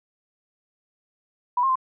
sine tone with pitch steps, 982 / 1066 / 1040 Hz, B5 / C6 / C6, -10 / +32 / -11 cents, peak -18 dBFS, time 1.57-1.756 s, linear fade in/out 5 ms, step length 62 ms, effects none

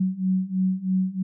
sine beating tone pair, 185.4 / 188.5 Hz, F#3 / F#3, +4 / +32 cents, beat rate 3.1 Hz, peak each -25 / -23 dBFS, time 0-1.23 s, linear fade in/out 10 ms, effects none

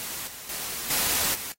white noise with level steps, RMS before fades -34 / -41 / -33 / -25 / -35 dBFS, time 0-1.52 s, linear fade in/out 0 ms, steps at 0.27 / 0.49 / 0.9 / 1.34 s, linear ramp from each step 5 ms, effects noise-tail reverb RT60 0.1 s tail -20 dB re dry + AAC 48 kbps

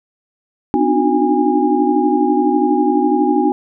sine tone cluster, 253.1 / 294.7 / 306.8 / 363.2 / 817 Hz, B3 / D4 / D#4 / F#4 / G#5, +43 / +6 / -24 / -32 / -29 cents, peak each -18 dBFS, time 0.74-3.52 s, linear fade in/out 0 ms, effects none

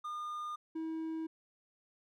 triangle tone pair in turn, 1214 / 321.5 Hz, D#6 / E4, -43 / -43 cents, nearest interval octave + major seventh, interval 2300 cents, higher first, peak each -36 / -34 dBFS, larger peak second, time 0.04-0.56 / 0.75-1.27 s, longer neither, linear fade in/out 10 ms, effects none

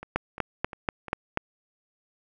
two click trains, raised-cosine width 0.5 ms, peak -23 / -9 dBFS, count 4 / 6, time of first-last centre 0.03-1.083 / 0.16-1.374 s, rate 2.85 / 4.12 Hz, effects none

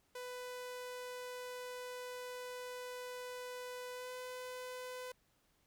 sawtooth tone with pitch glide, 497.9 to 503.7 Hz, B4 to B4, +14 to +34 cents, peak -40 dBFS, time 0.15-5.12 s, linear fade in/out 5 ms, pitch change +20 cents, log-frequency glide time 3.93-4.12 s, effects pink hiss -75 dBFS RMS until 5.66 s

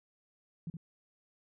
sine tone with echo, 165.5 Hz, E3, 7 cents sharp, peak -36 dBFS, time 0.67-0.7 s, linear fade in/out 2 ms, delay 69 ms, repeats 1, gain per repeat -4 dB, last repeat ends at 0.769 s, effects none

